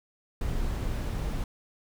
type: noise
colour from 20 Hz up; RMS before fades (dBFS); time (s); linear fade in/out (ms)
brown; -30; 0.41-1.44; 2
effects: none